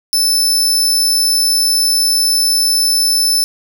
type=tone; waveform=sawtooth; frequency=5274 Hz; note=E8; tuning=in tune; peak=-8 dBFS; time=0.13-3.44 s; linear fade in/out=0 ms; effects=none